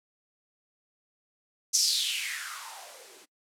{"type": "noise with band-pass filter sweep", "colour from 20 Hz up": "violet", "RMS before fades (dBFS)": -31, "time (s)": [1.73, 3.26], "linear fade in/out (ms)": 20, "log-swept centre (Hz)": [6200, 300], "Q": 5.4, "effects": ["noise-tail reverb RT60 0.1 s tail -22 dB re dry", "low-pass 11000 Hz 12 dB/octave"]}